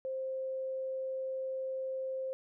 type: tone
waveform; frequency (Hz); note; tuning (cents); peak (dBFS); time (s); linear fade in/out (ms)
sine; 526; C5; +9; -34; 0.05-2.33; 0
effects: none